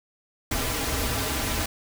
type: noise with comb filter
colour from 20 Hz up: pink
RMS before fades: -27 dBFS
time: 0.51-1.66 s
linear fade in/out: 5 ms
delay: 5.5 ms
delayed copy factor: -0.7
effects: none